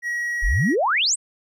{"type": "tone", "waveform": "triangle", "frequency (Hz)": 1909, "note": "A#6", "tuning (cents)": 41, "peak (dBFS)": -21, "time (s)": [0.02, 0.76], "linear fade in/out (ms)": 50}
{"type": "exponential sweep", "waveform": "sine", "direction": "up", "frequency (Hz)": [32.57, 8870], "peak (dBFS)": -17, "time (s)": [0.42, 1.16], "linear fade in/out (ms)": 20}
{"effects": []}